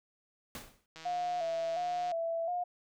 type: noise with exponential decay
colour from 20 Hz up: pink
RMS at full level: -40 dBFS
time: 0.55-0.86 s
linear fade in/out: 1 ms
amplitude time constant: 66 ms
type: click train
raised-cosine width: 0.2 ms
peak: -31 dBFS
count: 187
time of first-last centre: 0.96-2.115 s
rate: 161 Hz
type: tone with vibrato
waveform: sine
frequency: 688 Hz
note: F5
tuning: 26 cents flat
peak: -31 dBFS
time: 1.05-2.64 s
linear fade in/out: 10 ms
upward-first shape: square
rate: 1.4 Hz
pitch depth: 61 cents each way
effects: none